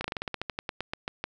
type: slowing click train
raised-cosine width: 0.3 ms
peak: -15 dBFS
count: 16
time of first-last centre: 0.01-1.24 s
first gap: 33 ms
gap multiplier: 1.12
effects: none